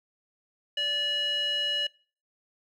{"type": "tone with band-pass filter", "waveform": "square", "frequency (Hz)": 581, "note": "D5", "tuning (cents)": -19, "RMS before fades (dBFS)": -29, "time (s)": [0.77, 1.87], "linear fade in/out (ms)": 5, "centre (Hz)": 2700, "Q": 8.1, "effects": ["noise-tail reverb RT60 0.4 s tail -23 dB re dry"]}